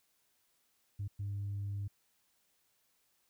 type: tone bursts at uneven times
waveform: sine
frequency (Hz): 100.5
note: G2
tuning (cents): +44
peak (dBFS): -34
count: 2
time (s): 0.99-1.08 / 1.19-1.88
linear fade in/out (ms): 10
effects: tanh soft clip ceiling -33 dBFS + white hiss -75 dBFS RMS until 3.29 s